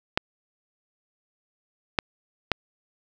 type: clicks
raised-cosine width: 0.3 ms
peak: -4 dBFS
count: 3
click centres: 0.175 / 1.988 / 2.517 s
effects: none